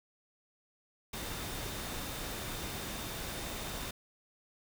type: tone in noise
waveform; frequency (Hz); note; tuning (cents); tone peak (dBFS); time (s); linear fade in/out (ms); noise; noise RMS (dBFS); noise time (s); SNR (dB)
sine; 3631; A#7; -46; -51; 1.13-3.91; 5; pink; -40; 1.13-3.91; -14
effects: none